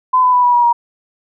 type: tone with pitch steps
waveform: sine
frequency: 1017 / 1003 / 989.2 / 975.6 / 962.1 / 948.9 Hz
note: C6 / B5 / B5 / B5 / B5 / A#5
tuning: -50 / +26 / +3 / -21 / -46 / +31 cents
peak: -8 dBFS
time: 0.13-0.73 s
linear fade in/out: 10 ms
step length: 100 ms
effects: none